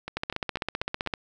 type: two click trains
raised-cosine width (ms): 0.3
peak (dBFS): -18 / -12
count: 5 / 16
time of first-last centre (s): 0.08-1.063 / 0.17-1.138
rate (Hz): 4.07 / 15.5
effects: none